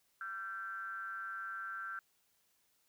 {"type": "ring-modulated tone", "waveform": "triangle", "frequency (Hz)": 100, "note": "G2", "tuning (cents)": 35, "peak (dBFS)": -35, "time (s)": [0.21, 1.99], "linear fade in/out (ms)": 0, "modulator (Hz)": 1460, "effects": ["white hiss -75 dBFS RMS until 2.88 s"]}